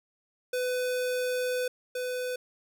square tone pair in turn, 501 / 501 Hz, B4 / B4, +25 / +25 cents, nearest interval unison, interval 0 cents, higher neither, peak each -28 / -31 dBFS, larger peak first, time 0.53-1.68 / 1.95-2.36 s, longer first, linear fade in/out 5 ms, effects none

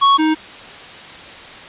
square tone pair in turn, 1108.7 / 313.1 Hz, C#6 / D#4, 0 / +11 cents, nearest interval octave + minor seventh, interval 2189 cents, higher first, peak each -9 / -13 dBFS, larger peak first, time 0.01-0.18 / 0.18-0.35 s, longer neither, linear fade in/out 20 ms, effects white hiss -35 dBFS RMS until 1.68 s + resampled to 8000 Hz

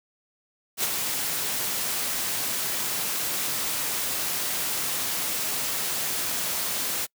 white noise with ADSR envelope, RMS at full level -23 dBFS, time 0.77-7.07 s, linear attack 67 ms, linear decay 22 ms, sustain -5 dB, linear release 30 ms, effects noise-tail reverb RT60 0.1 s tail -26 dB re dry + high-pass 100 Hz 12 dB/octave

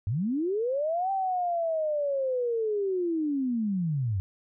sine linear two-way sweep, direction up then down, 89.2 to 784 to 89.2 Hz, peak -25 dBFS, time 0.07-4.2 s, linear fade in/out 0 ms, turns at 1.11 s, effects none

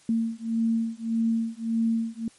sine beating tone pair, 226.4 / 228.1 Hz, A3 / A#3, +50 / -37 cents, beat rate 1.7 Hz, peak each -26 dBFS, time 0.09-2.28 s, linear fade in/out 2 ms, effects white hiss -57 dBFS RMS until 2.38 s + MP3 48 kbps

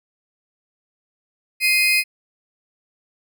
35% pulse tone pair together, 2101 / 2499 Hz, C7 / D#7, +7 / +7 cents, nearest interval minor third, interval 300 cents, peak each -19 / -14 dBFS, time 1.6-2.04 s, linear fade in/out 50 ms, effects none

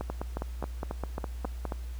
two click trains, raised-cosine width 1 ms, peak -19 / -19 dBFS, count 9 / 7, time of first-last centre 0.01-1.653 / 0.1-1.722 s, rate 4.87 / 3.7 Hz, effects added 60 Hz sine -35 dBFS peak until 1.99 s + pink hiss -55 dBFS RMS until 1.99 s

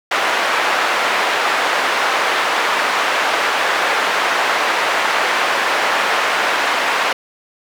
white band-pass noise, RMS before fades -17 dBFS, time 0.11-7.13 s, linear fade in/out 5 ms, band 560 to 1800 Hz, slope 12 dB/octave, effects none

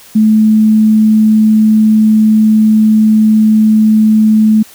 sine tone, 216.7 Hz, A3, 26 cents flat, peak -4 dBFS, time 0.15-4.63 s, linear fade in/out 10 ms, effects white hiss -38 dBFS RMS until 4.74 s

